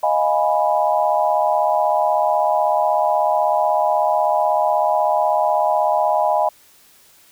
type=chord; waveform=sine; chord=F half-diminished seventh; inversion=third; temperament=equal; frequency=622.3 / 698.5 / 830.6 / 987.8 Hz; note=Eb5 / F5 / Ab5 / Cb6; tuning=0 / 0 / 0 / 0 cents; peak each=-19 / -21 / -19 / -22 dBFS; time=0.03-6.49 s; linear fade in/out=5 ms; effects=white hiss -51 dBFS RMS until 7.31 s